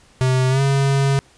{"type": "tone with pitch glide", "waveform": "square", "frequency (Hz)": [129.2, 137.68], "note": ["C3", "C#3"], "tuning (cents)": [-21, -11], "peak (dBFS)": -15, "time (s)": [0.21, 1.19], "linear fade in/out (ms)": 0, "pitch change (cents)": 110, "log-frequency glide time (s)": [0.49, 0.61], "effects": ["pink hiss -52 dBFS RMS until 1.37 s", "resampled to 22050 Hz"]}